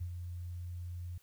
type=tone with ADSR envelope; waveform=sine; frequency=87.8 Hz; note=F2; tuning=10 cents sharp; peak=-34 dBFS; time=0-1.18 s; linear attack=15 ms; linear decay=73 ms; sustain=-5 dB; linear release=5 ms; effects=white hiss -68 dBFS RMS until 1.22 s